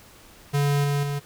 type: tone with level steps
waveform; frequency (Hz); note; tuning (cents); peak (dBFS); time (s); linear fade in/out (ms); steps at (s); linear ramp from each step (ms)
square; 143; D3; -46; -20 / -22 / -26; 0.53-1.2; 20; 0.84 / 1.03; 2
effects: pink hiss -50 dBFS RMS until 1.25 s